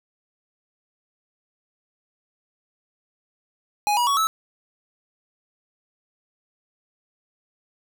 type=tone with pitch steps; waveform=square; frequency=830.6 / 965.2 / 1121.6 / 1303.4 Hz; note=G#5 / B5 / C#6 / E6; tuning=0 / -40 / +20 / -20 cents; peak=-19 dBFS; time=3.87-4.27 s; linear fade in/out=0 ms; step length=100 ms; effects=none